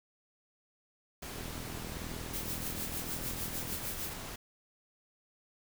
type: noise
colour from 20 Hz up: pink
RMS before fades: -43 dBFS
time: 1.22-4.36 s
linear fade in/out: 5 ms
type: click train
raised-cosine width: 3 ms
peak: -32 dBFS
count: 98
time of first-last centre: 1.36-3.726 s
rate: 41 Hz
type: noise with tremolo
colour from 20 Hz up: blue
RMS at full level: -37 dBFS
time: 2.33-4.14 s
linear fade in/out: 10 ms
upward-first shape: triangle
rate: 6.6 Hz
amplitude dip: 75%
effects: none